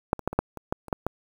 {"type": "clicks", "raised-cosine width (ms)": 1, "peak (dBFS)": [-6, -21, -10, -19, -6, -23, -11, -26, -10, -11], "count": 10, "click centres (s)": [0.131, 0.193, 0.276, 0.33, 0.39, 0.573, 0.725, 0.883, 0.928, 1.066], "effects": ["7-bit"]}